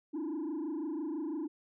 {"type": "tone with frequency modulation", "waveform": "sine", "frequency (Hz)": 310.3, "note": "D#4", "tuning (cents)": -5, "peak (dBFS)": -31, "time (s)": [0.13, 1.48], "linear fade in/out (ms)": 20, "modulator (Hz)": 26, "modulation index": 1.2, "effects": ["tanh soft clip ceiling -33 dBFS"]}